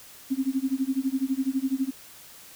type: tone with tremolo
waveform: sine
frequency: 266.4 Hz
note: C4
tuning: 31 cents sharp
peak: -20 dBFS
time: 0.3-1.91 s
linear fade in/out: 20 ms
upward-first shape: sine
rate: 12 Hz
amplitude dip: 95%
effects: white hiss -48 dBFS RMS until 2.55 s